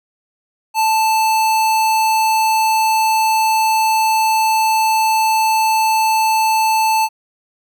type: tone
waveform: square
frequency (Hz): 880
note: A5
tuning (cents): 0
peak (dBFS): -13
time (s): 0.74-7.09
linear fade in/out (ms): 50
effects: none